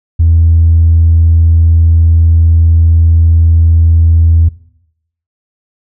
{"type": "tone with tanh clipping", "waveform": "triangle", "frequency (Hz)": 82.41, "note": "E2", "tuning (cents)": 0, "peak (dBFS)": -4, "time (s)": [0.19, 4.49], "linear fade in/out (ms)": 10, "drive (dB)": 5, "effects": ["noise-tail reverb RT60 0.8 s tail -20 dB re dry"]}